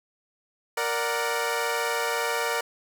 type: chord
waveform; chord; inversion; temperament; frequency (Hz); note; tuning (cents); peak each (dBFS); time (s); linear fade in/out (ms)
15% pulse; Bb augmented; none; equal; 466.2 / 587.3 / 740; Bb4 / D5 / F#5; 0 / 0 / 0; -21 / -24 / -26; 0.77-2.61; 5
effects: none